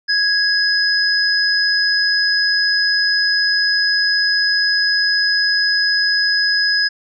sine tone pair together, 1661.2 / 5042 Hz, G#6 / D#8, 0 / +22 cents, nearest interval octave + perfect fifth, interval 1922 cents, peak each -16 dBFS, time 0.08-6.89 s, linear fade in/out 20 ms, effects none

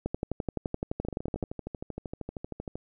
two click trains, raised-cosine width 2 ms, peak -22 / -16 dBFS, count 23 / 17, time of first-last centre 1.05-2.755 / 0.06-1.428 s, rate 12.9 / 11.7 Hz, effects none

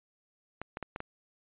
clicks, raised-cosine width 0.5 ms, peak -22 dBFS, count 5, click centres 0.616 / 0.771 / 0.827 / 0.961 / 1.004 s, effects resampled to 8000 Hz

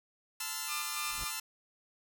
5% pulse chord, F major seventh, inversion first, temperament equal with one note detuned, 880 / 1026.7 / 1318.5 / 1396.9 Hz, A5 / C6 / E6 / F6, 0 / -33 / 0 / 0 cents, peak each -30 dBFS, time 0.4-1.4 s, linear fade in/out 5 ms
20% pulse tone with tremolo, 1200 Hz, D6, 37 cents sharp, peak -32 dBFS, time 0.67-1.32 s, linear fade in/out 50 ms, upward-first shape square, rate 3.4 Hz, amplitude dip 45%
brown noise with exponential growth, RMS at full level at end -41 dBFS, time 0.99-1.24 s, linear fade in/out 2 ms, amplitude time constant 53 ms
effects none

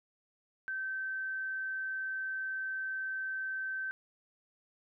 sine tone, 1546 Hz, G6, 24 cents flat, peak -34 dBFS, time 0.68-3.91 s, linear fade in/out 0 ms, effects none

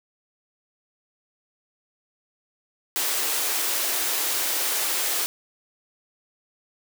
white high-pass noise, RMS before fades -25 dBFS, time 2.96-5.26 s, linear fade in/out 0 ms, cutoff 290 Hz, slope 48 dB/octave, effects none

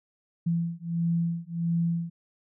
sine beating tone pair, 167.9 / 169.4 Hz, E3 / E3, +32 / +48 cents, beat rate 1.5 Hz, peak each -28 dBFS, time 0.46-2.1 s, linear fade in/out 10 ms, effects none

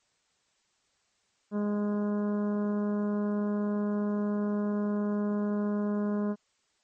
harmonic tone, 206.8 Hz, G#3, 7 cents flat, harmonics 1 / 2 / 3 / 4 / 5 / 6 / 7 / 8, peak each -27 / -35 / -39 / -51 / -44 / -51 / -51 / -57 dBFS, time 1.51-6.36 s, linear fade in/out 50 ms, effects white hiss -72 dBFS RMS until 6.83 s + MP3 32 kbps

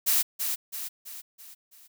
blue noise with echo, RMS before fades -23 dBFS, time 0.06-0.23 s, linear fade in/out 20 ms, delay 330 ms, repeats 5, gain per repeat -6 dB, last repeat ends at 1.88 s, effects none

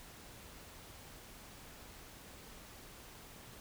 silence, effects pink hiss -54 dBFS RMS until 3.6 s

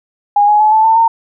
sine tone with pitch steps, 820 / 837.7 / 855.8 / 874.3 / 893.2 / 912.5 Hz, G#5 / G#5 / A5 / A5 / A5 / A#5, -22 / +15 / -48 / -11 / +26 / -37 cents, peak -6 dBFS, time 0.36-1.08 s, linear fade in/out 5 ms, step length 120 ms, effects none

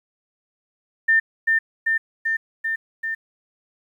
sine tone with echo, 1800 Hz, A6, 39 cents sharp, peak -13 dBFS, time 1.08-1.2 s, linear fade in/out 10 ms, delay 390 ms, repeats 5, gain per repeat -2 dB, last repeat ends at 3.15 s, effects 9-bit

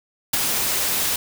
white noise with ADSR envelope, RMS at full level -17 dBFS, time 0.33-1.16 s, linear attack 8 ms, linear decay 15 ms, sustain -5 dB, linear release 3 ms, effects none

